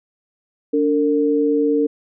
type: tone pair together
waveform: sine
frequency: 289.6 / 454.8 Hz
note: D4 / A#4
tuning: -24 / -43 cents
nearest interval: minor sixth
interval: 781 cents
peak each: -17 dBFS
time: 0.73-1.87 s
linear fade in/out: 10 ms
effects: none